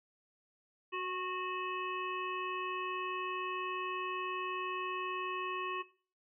harmonic tone with a mistuned harmonic, 369.3 Hz, F#4, 3 cents flat, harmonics 1 / 3 / 5 / 7 / 8, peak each -40 / -39 / -47 / -42 / -49 dBFS, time 0.92-5.83 s, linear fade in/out 20 ms, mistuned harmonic 3, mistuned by -22 cents, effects noise-tail reverb RT60 0.4 s tail -17 dB re dry

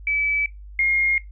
sine tone pair in turn, 2299 / 2137 Hz, D7 / C7, -37 / +36 cents, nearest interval minor second, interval 127 cents, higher first, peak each -19 / -16 dBFS, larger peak second, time 0.07-0.46 / 0.79-1.18 s, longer neither, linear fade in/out 2 ms, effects noise-tail reverb RT60 0.2 s tail -21 dB re dry + added 50 Hz sine -37 dBFS peak until 1.31 s

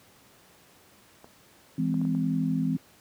clicks, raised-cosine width 1 ms, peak -32 dBFS, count 5, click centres 1.244 / 1.942 / 2.015 / 2.052 / 2.15 s
sine chord, E augmented, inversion none, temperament just, 164.81 / 206 / 257.5 Hz, E3 / G#3 / B#3, 0 / -14 / -28 cents, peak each -27 / -31 / -27 dBFS, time 1.78-2.77 s, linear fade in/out 5 ms
effects pink hiss -57 dBFS RMS until 3 s + high-pass 100 Hz 12 dB/octave

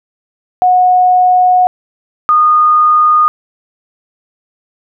sine tone pair in turn, 730 / 1227.7 Hz, F#5 / D#6, -24 / -24 cents, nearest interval major sixth, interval 900 cents, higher second, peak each -5 dBFS, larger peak neither, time 0.62-1.67 / 2.29-3.28 s, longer first, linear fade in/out 0 ms, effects none

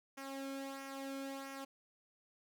sawtooth tone with flanger, 272.2 Hz, C#4, 31 cents flat, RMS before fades -45 dBFS, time 0.17-1.65 s, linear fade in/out 10 ms, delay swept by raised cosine 0.24 to 1.09 ms, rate 1.5 Hz, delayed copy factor -0.6, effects none

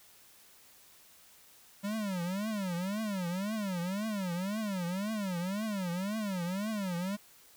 square tone with vibrato, 194.6 Hz, G3, 12 cents flat, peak -33 dBFS, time 1.83-7.17 s, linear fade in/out 20 ms, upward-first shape triangle, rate 1.9 Hz, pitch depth 250 cents each way, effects white hiss -59 dBFS RMS until 7.56 s

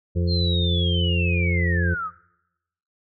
harmonic tone, 86.9 Hz, F2, 8 cents flat, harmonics 1 / 2 / 4 / 5 / 6, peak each -20 / -26 / -32 / -34 / -36 dBFS, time 0.15-1.95 s, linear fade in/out 20 ms
sine linear sweep, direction down, 4249 to 1200 Hz, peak -25 dBFS, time 0.27-2.11 s, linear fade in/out 50 ms
effects noise-tail reverb RT60 0.9 s tail -22 dB re dry

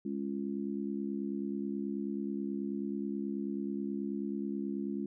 harmonic tone, 69.3 Hz, C#2, in tune, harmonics 3 / 4 / 5, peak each -36 / -38 / -40 dBFS, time 0.05-5.06 s, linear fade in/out 5 ms, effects none

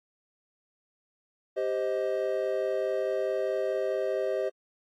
triangle chord, C minor, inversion second, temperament just, 392.4 / 523.3 / 627.9 Hz, G4 / C5 / Eb5, +2 / 0 / +16 cents, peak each -29 dBFS, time 1.56-4.5 s, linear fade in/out 20 ms, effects AAC 48 kbps

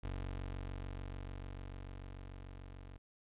25% pulse tone with level ramp, 46.81 Hz, F#1, 21 cents sharp, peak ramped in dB -35 to -46 dBFS, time 0.03-2.98 s, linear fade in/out 10 ms, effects resampled to 8000 Hz

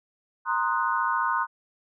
sine chord, C half-diminished seventh, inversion third, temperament equal, 932.3 / 1046.5 / 1244.5 / 1480 Hz, Bb5 / C6 / Eb6 / Gb6, 0 / 0 / 0 / 0 cents, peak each -28 / -27 / -29 / -29 dBFS, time 0.45-1.47 s, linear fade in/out 50 ms, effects none

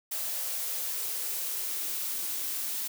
blue noise with high-pass filter sweep, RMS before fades -33 dBFS, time 0.11-2.88 s, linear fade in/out 10 ms, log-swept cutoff 580 to 240 Hz, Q 3.2, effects none

